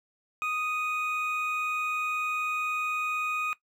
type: tone pair together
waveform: triangle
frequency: 1244.5 / 2489 Hz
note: D#6 / D#7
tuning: 0 / 0 cents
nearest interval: octave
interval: 1200 cents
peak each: -29 / -29 dBFS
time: 0.42-3.53 s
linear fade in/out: 0 ms
effects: noise-tail reverb RT60 0.1 s tail -17 dB re dry